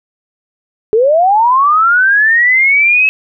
sine linear sweep, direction up, 414.6 to 2595 Hz, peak -6 dBFS, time 0.93-3.09 s, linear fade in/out 0 ms, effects none

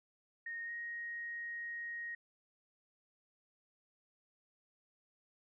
sine tone with pitch glide, 1854 to 1875.5 Hz, A#6 to A#6, -10 to +10 cents, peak -40 dBFS, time 0.46-2.15 s, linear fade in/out 5 ms, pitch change +20 cents, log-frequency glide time 0.66-0.71 s, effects none

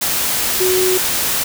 sine tone in noise, 370 Hz, F#4, in tune, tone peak -14 dBFS, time 0.6-0.98 s, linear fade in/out 10 ms, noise white, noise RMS -18 dBFS, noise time 0.01-1.44 s, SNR +1 dB, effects none

